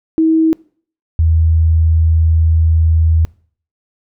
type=tone pair in turn; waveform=sine; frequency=321.1 / 80.88 Hz; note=E4 / E2; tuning=-45 / -32 cents; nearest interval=2 octaves; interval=2387 cents; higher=first; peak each=-8 dBFS; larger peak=neither; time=0.18-0.53 / 1.19-3.25 s; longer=second; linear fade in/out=0 ms; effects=noise-tail reverb RT60 0.5 s tail -24 dB re dry